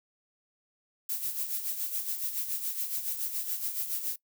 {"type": "noise with tremolo", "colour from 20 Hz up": "violet", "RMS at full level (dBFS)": -31, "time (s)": [1.09, 4.16], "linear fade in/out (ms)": 5, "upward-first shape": "sine", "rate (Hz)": 7.1, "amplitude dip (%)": 60, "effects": ["noise-tail reverb RT60 0.1 s tail -21 dB re dry"]}